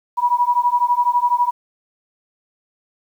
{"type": "beating tone pair", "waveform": "sine", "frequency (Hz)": [965, 977], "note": ["B5", "B5"], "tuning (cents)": [-40, -19], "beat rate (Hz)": 12, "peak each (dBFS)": -17, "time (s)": [0.17, 1.51], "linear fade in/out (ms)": 20, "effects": ["8-bit"]}